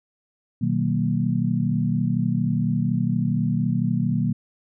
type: chord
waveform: sine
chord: B major seventh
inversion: none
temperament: equal with one note detuned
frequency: 123.47 / 155.56 / 188.88 / 233.1 Hz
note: B2 / D#3 / F#3 / A#3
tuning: 0 / 0 / +36 / 0 cents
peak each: -25 dBFS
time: 0.61-4.33 s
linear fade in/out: 10 ms
effects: none